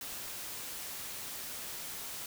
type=noise; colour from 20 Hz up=white; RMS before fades=-42 dBFS; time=0.01-2.26 s; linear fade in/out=2 ms; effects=none